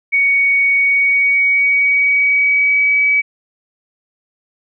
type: tone with pitch glide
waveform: sine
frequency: 2236 to 2280 Hz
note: C#7 to C#7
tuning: +14 to +48 cents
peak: -10 dBFS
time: 0.12-3.22 s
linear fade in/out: 20 ms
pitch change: +34 cents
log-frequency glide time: 0.74-3.02 s
effects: none